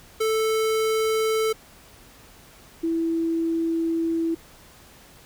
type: tone pair in turn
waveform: square / sine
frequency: 440 / 329.6 Hz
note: A4 / E4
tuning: 0 / 0 cents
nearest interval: perfect fourth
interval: 500 cents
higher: first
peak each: -21 dBFS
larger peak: neither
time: 0.2-1.53 / 2.83-4.35 s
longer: second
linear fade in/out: 10 ms
effects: pink hiss -50 dBFS RMS until 5.25 s